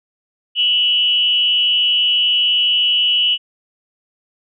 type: tone with frequency modulation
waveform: sine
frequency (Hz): 2947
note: F#7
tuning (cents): -8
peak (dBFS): -12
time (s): 0.55-3.38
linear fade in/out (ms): 50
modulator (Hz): 251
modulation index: 0.47
effects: none